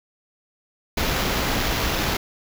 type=noise with sample-and-hold; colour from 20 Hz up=pink; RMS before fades=-23 dBFS; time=0.97-2.17 s; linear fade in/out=5 ms; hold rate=8820 Hz; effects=none